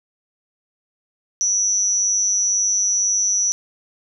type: tone with amplitude modulation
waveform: sine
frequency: 5900 Hz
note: F#8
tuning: 6 cents flat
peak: -12 dBFS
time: 1.41-3.52 s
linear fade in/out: 0 ms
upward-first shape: sine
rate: 202 Hz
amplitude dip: 90%
effects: none